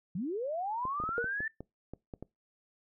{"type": "linear sweep", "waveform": "sine", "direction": "up", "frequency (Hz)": [155.56, 1800], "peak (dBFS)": -32, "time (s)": [0.15, 1.48], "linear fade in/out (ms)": 5}
{"type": "clicks", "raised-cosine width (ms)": 2, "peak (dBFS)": -28, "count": 10, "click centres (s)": [0.853, 1.001, 1.038, 1.091, 1.243, 1.405, 1.606, 1.936, 2.138, 2.226]}
{"type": "tone with exponential decay", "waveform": "sine", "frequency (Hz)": 469.3, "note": "A#4", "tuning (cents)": 12, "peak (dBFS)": -26, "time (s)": [1.18, 1.34], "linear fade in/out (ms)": 0, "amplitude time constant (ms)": 34}
{"effects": ["noise-tail reverb RT60 0.2 s tail -23 dB re dry"]}